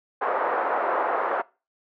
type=band-pass noise; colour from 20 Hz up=pink; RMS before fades=-25 dBFS; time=0.21-1.42 s; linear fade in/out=10 ms; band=490 to 1400 Hz; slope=24 dB/octave; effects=noise-tail reverb RT60 0.3 s tail -22 dB re dry